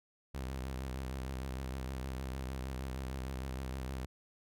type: tone with vibrato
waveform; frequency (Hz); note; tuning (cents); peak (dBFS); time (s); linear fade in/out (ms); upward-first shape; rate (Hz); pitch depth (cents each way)
sawtooth; 65.41; C2; 0; -34; 0.34-4.06; 10; sine; 6.5; 61
effects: none